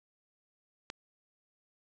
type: click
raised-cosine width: 0.2 ms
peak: -21 dBFS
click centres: 0.901 s
effects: resampled to 22050 Hz